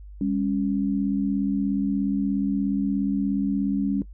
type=tone pair together; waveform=sine; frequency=200.3 / 277.2 Hz; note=G3 / C#4; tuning=+38 / 0 cents; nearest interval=tritone; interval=562 cents; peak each=-24 dBFS; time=0.21-4.02 s; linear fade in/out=2 ms; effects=noise-tail reverb RT60 0.1 s tail -18 dB re dry + added 50 Hz sine -39 dBFS peak until 4.13 s